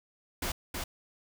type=noise with echo; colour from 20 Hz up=pink; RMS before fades=-33 dBFS; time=0.42-0.52 s; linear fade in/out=5 ms; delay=320 ms; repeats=1; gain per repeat=-3 dB; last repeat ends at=0.84 s; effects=none